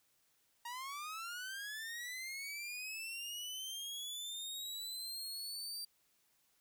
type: linear sweep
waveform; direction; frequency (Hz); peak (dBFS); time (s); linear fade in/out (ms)
sawtooth; up; 932.3 to 4699; -39; 0.65-5.85; 5
effects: white hiss -75 dBFS RMS until 6.6 s